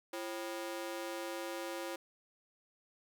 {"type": "ring-modulated tone", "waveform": "sawtooth", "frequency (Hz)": 440, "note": "A4", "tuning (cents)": 0, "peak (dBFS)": -32, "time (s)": [0.13, 1.96], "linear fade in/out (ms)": 5, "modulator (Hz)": 99.1, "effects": []}